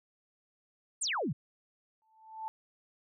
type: exponential sweep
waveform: sine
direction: down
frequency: 9580 to 115.5 Hz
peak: -30 dBFS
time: 1.01-1.33 s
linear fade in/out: 10 ms
type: tone with exponential growth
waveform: sine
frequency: 880 Hz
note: A5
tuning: in tune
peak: -33 dBFS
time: 2.02-2.48 s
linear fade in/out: 0 ms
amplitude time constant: 98 ms
effects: none